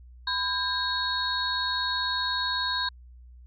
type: tone cluster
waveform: sine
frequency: 1001 / 1603 / 3799 / 4315 Hz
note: B5 / G6 / A#7 / C#8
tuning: +23 / +38 / +32 / -47 cents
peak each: -31 dBFS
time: 0.27-2.89 s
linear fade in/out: 5 ms
effects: added 61 Hz sine -46 dBFS peak until 3.46 s